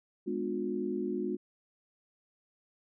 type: chord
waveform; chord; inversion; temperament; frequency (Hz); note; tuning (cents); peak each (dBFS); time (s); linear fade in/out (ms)
sine; G# diminished seventh; none; just; 207.7 / 249.2 / 299 / 358.8; G#3 / B3 / D4 / F4; 0 / +16 / +31 / +47; -37 / -38 / -38 / -34; 0.26-1.37; 20
effects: none

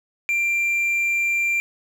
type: tone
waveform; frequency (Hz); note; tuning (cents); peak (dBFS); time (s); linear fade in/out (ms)
triangle; 2370; D7; +15; -17; 0.29-1.6; 0
effects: none

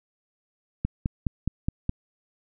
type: click train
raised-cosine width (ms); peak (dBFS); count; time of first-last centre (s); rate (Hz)
5; -12; 6; 0.85-1.894; 4.79
effects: none

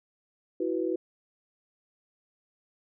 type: chord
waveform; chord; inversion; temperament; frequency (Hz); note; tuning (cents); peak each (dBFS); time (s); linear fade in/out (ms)
sine; E suspended second; none; equal; 329.6 / 370 / 493.9; E4 / F#4 / B4; 0 / 0 / 0; -30 / -30 / -33; 0.6-0.96; 5
effects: none

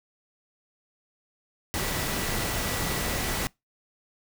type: tone in noise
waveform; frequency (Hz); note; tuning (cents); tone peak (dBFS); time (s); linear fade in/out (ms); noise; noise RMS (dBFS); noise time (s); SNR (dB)
sine; 1958; B6; -15; -40; 1.74-3.47; 0; pink; -29; 1.74-3.47; -14
effects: noise-tail reverb RT60 0.2 s tail -25 dB re dry

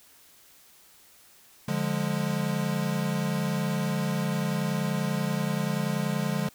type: chord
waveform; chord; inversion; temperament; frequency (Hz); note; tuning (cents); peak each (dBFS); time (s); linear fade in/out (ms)
square; D diminished; none; equal with one note detuned; 146.83 / 177.15 / 207.7; D3 / F3 / Ab3; 0 / +25 / 0; -31; 1.68-6.49; 5
effects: white hiss -56 dBFS RMS until 6.54 s

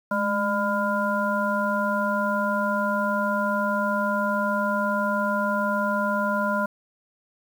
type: harmonic tone with a mistuned harmonic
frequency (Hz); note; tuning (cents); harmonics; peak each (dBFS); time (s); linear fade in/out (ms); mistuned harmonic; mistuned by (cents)
201.2; G3; +45; 1 / 3 / 5 / 7; -27 / -27 / -27 / -27; 0.11-6.66; 5; 1; +71
effects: 8-bit

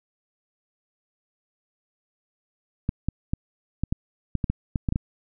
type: clicks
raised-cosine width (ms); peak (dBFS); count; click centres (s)
5; -11; 12; 2.891 / 3.086 / 3.335 / 3.836 / 3.925 / 4.353 / 4.442 / 4.5 / 4.758 / 4.888 / 4.924 / 4.959
effects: none

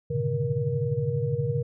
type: tone cluster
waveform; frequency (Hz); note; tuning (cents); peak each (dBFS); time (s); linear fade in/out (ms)
sine; 102.4 / 119.4 / 138.7 / 150.9 / 474.3; G#2 / A#2 / C#3 / D3 / A#4; -24 / +42 / +1 / +47 / +30; -35 / -30 / -28 / -33 / -29; 0.1-1.63; 10
effects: none

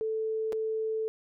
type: tone with dropouts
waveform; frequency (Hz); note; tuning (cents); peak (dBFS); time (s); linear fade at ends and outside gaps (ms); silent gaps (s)
sine; 440; A4; 0; -28; 0.01-1.08; 0; 0.523-0.529
effects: none

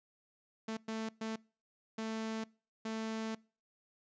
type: tone bursts at uneven times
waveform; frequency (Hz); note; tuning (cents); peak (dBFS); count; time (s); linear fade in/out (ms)
sawtooth; 221.6; A3; +13; -33; 5; 0.68-0.77 / 0.88-1.09 / 1.21-1.36 / 1.98-2.44 / 2.85-3.35; 5
effects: noise-tail reverb RT60 0.4 s tail -25 dB re dry + resampled to 16000 Hz

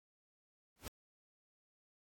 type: noise with exponential growth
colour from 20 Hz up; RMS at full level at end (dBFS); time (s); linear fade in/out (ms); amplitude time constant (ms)
pink; -41; 0.76-0.88; 1; 25
effects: AAC 64 kbps

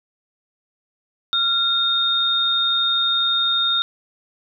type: tone pair together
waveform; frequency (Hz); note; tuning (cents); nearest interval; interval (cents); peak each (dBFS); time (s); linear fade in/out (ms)
sine; 1381 / 3684; F6 / A#7; -20 / -21; octave + perfect fourth; 1699; -24 / -17; 1.33-3.82; 0
effects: none

